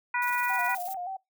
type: harmonic tone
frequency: 488.1 Hz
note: B4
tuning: 20 cents flat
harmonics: 2 / 3 / 4 / 5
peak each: -29 / -31 / -32 / -33 dBFS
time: 0.14-0.75 s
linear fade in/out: 5 ms
type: noise with tremolo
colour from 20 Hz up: violet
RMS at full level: -39 dBFS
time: 0.22-0.94 s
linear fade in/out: 2 ms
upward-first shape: square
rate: 19 Hz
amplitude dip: 50%
type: clicks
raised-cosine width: 0.5 ms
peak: -38 dBFS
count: 11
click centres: 0.308 / 0.388 / 0.429 / 0.473 / 0.505 / 0.543 / 0.604 / 0.649 / 0.751 / 0.886 / 0.944 s
type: tone with vibrato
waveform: sine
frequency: 740 Hz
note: F#5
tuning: in tune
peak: -32 dBFS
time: 0.49-1.17 s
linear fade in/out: 10 ms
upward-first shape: square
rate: 5.2 Hz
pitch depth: 65 cents each way
effects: noise-tail reverb RT60 0.2 s tail -25 dB re dry